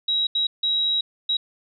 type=tone bursts at uneven times; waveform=sine; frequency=3848 Hz; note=B7; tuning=46 cents flat; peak=-19 dBFS; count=4; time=0.08-0.27 / 0.35-0.47 / 0.63-1.01 / 1.29-1.37 s; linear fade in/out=5 ms; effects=none